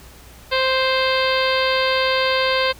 harmonic tone, 523.3 Hz, C5, in tune, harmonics 1 / 2 / 3 / 4 / 5 / 6 / 7 / 8 / 9, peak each -20 / -23 / -25 / -26 / -27 / -28 / -28 / -29 / -30 dBFS, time 0.51-2.73 s, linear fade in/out 20 ms, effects added 60 Hz sine -45 dBFS peak until 2.79 s + pink hiss -45 dBFS RMS until 2.79 s

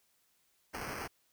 white noise with sample-and-hold, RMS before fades -41 dBFS, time 0.73-1.08 s, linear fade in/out 20 ms, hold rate 3675 Hz, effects white hiss -73 dBFS RMS until 1.32 s

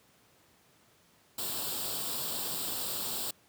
white noise with comb filter, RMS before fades -35 dBFS, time 1.38-3.31 s, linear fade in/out 5 ms, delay 0.24 ms, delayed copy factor +0.7, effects pink hiss -64 dBFS RMS until 3.48 s + high-pass 100 Hz 12 dB/octave

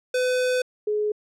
square / sine tone pair in turn, 504 / 421.5 Hz, B4 / G#4, +35 / +26 cents, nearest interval minor third, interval 309 cents, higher first, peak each -21 dBFS, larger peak neither, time 0.14-0.62 / 0.87-1.12 s, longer first, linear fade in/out 5 ms, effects low-pass 9000 Hz 12 dB/octave

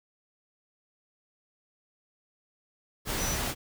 sine tone in noise, 5920 Hz, F#8, in tune, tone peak -33 dBFS, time 3.17-3.38 s, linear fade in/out 50 ms, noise pink, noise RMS -31 dBFS, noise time 3.05-3.55 s, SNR -5 dB, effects none

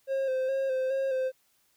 triangle tone with vibrato, 529 Hz, C5, 19 cents sharp, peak -24 dBFS, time 0.07-1.32 s, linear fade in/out 50 ms, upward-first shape square, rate 2.4 Hz, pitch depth 30 cents each way, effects white hiss -69 dBFS RMS until 1.76 s

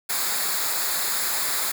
white noise with comb filter, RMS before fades -25 dBFS, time 0.09-1.72 s, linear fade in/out 10 ms, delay 0.34 ms, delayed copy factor -0.7, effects none

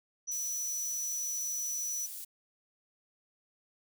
sine tone, 5920 Hz, F#8, in tune, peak -33 dBFS, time 0.27-2.07 s, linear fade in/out 20 ms
pink high-pass noise, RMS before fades -43 dBFS, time 0.31-2.25 s, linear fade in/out 10 ms, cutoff 9900 Hz, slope 12 dB/octave
effects none

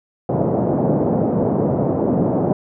pink band-pass noise, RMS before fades -18 dBFS, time 0.29-2.53 s, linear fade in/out 2 ms, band 130 to 690 Hz, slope 24 dB/octave, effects none

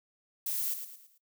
violet noise with echo, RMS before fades -33 dBFS, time 0.46-0.74 s, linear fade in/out 5 ms, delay 110 ms, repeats 4, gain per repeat -8 dB, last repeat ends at 1.18 s, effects noise-tail reverb RT60 0.1 s tail -20 dB re dry

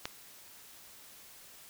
click, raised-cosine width 0.2 ms, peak -17 dBFS, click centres 0.055 s, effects white hiss -54 dBFS RMS until 1.69 s

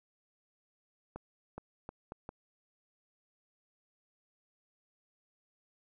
accelerating click train, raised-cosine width 1 ms, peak -28 dBFS, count 5, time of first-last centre 1.16-2.291 s, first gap 420 ms, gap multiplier 0.74, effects none

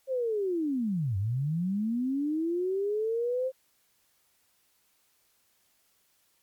sine linear two-way sweep, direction down then up, 540 to 92.5 to 528 Hz, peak -26 dBFS, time 0.07-3.52 s, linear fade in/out 50 ms, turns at 1.17 s, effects white hiss -69 dBFS RMS until 6.42 s + MP3 96 kbps

